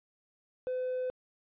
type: tone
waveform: triangle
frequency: 508 Hz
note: B4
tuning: 49 cents sharp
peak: -28 dBFS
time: 0.67-1.1 s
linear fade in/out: 0 ms
effects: tanh soft clip ceiling -26 dBFS + resampled to 8000 Hz